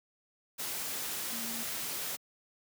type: tone in noise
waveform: sine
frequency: 230.4 Hz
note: A#3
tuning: 20 cents flat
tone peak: -43 dBFS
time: 1.31-1.64 s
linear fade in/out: 20 ms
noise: white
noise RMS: -37 dBFS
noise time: 0.58-2.17 s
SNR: -9 dB
effects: high-pass 100 Hz 12 dB/octave